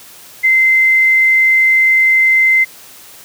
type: tone with frequency modulation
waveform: sine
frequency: 2073 Hz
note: C7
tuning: 17 cents flat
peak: -7 dBFS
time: 0.43-2.65 s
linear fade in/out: 20 ms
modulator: 30.5 Hz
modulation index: 0.2
effects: white hiss -38 dBFS RMS until 3.24 s + high-pass 60 Hz 12 dB/octave